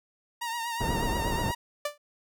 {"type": "tone with vibrato", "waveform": "sawtooth", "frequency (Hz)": 932.3, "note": "A#5", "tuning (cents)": 0, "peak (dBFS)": -27, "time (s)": [0.41, 1.55], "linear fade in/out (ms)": 10, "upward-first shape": "triangle", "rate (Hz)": 8.3, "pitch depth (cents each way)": 57}
{"type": "low-pass noise", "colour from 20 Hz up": "pink", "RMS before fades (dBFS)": -30, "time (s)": [0.8, 1.52], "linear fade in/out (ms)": 10, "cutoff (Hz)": 750, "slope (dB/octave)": 12}
{"type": "tone with exponential decay", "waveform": "sawtooth", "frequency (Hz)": 588, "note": "D5", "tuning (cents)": 2, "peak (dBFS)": -22, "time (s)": [1.85, 1.98], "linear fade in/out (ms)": 5, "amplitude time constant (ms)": 27}
{"effects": []}